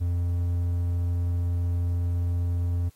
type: tone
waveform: triangle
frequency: 87 Hz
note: F2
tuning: 6 cents flat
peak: -21 dBFS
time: 0-2.9 s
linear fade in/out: 20 ms
effects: white hiss -63 dBFS RMS until 2.95 s + AAC 48 kbps